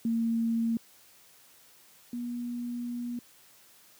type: tone pair in turn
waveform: sine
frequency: 229 / 240.9 Hz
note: A#3 / B3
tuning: -31 / -43 cents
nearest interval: minor second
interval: 88 cents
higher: second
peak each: -25 / -32 dBFS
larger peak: first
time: 0.05-0.77 / 2.13-3.19 s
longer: second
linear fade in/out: 2 ms
effects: white hiss -58 dBFS RMS until 3.99 s + high-pass 80 Hz 12 dB/octave